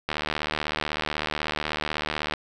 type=click train; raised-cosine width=0.3 ms; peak=-10 dBFS; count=172; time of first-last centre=0.09-2.337 s; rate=76.1 Hz; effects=none